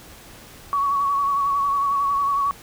sine tone with vibrato, 1121 Hz, C#6, 19 cents sharp, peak -18 dBFS, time 0.73-2.51 s, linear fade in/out 0 ms, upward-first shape sine, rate 11 Hz, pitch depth 31 cents each way, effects pink hiss -44 dBFS RMS until 2.62 s

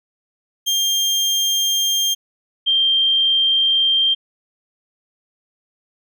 30% pulse / sine tone pair in turn, 3200 / 3171 Hz, G7 / G7, +35 / +19 cents, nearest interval unison, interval 16 cents, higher first, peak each -13 dBFS, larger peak neither, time 0.66-2.15 / 2.66-4.15 s, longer neither, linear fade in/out 20 ms, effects none

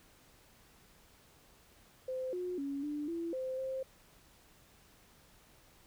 sine tone with pitch steps, 516 / 360.6 / 279.1 / 295.4 / 335.8 / 519 / 527 Hz, C5 / F#4 / C#4 / D4 / E4 / C5 / C5, -24 / -45 / +12 / +10 / +32 / -14 / +12 cents, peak -35 dBFS, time 2.08-3.83 s, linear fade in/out 5 ms, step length 250 ms, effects pink hiss -63 dBFS RMS until 5.86 s

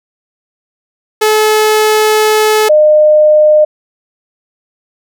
sawtooth / sine tone pair in turn, 430.3 / 608.5 Hz, A4 / D#5, -39 / -39 cents, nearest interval tritone, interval 600 cents, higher second, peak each -3 dBFS, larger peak neither, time 1.21-2.69 / 2.69-3.65 s, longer first, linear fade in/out 10 ms, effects none

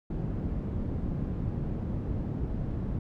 white low-pass noise, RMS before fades -32 dBFS, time 0.1-2.99 s, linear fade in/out 5 ms, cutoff 170 Hz, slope 12 dB/octave, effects none

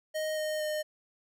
square tone with pitch steps, 622.3 / 616.6 / 610.9 Hz, D#5 / D#5 / D#5, 0 / -16 / -32 cents, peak -31 dBFS, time 0.14-0.83 s, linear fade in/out 20 ms, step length 230 ms, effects none

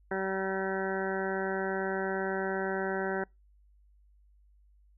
harmonic tone, 191.6 Hz, G3, 39 cents flat, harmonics 1 / 2 / 3 / 4 / 5 / 7 / 8 / 9 / 10, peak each -38 / -33 / -38 / -38 / -42 / -44 / -38 / -43 / -44 dBFS, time 0.11-3.24 s, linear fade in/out 5 ms, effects noise-tail reverb RT60 0.2 s tail -26 dB re dry + added 50 Hz sine -59 dBFS peak until 4.97 s

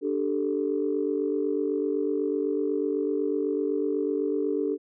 sine chord, D suspended fourth, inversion none, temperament equal, 293.7 / 392 / 440 Hz, D4 / G4 / A4, 0 / 0 / 0 cents, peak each -28 dBFS, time 0.01-4.78 s, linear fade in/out 50 ms, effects tanh soft clip ceiling -14 dBFS

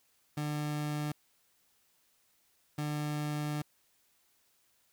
30% pulse tone bursts at uneven times, 149.1 Hz, D3, 27 cents sharp, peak -30 dBFS, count 2, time 0.37-1.12 / 2.78-3.62 s, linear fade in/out 5 ms, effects white hiss -71 dBFS RMS until 4.92 s

